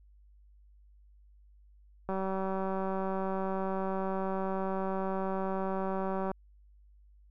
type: click train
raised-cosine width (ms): 1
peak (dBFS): -21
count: 808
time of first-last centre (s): 2.09-6.315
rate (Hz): 191
effects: added 50 Hz sine -56 dBFS peak until 7.3 s